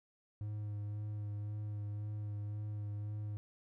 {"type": "tone with vibrato", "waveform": "triangle", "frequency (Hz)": 104.4, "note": "G#2", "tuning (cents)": 10, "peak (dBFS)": -36, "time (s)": [0.41, 3.37], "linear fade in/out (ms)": 0, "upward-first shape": "sine", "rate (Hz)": 1.9, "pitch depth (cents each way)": 19, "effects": []}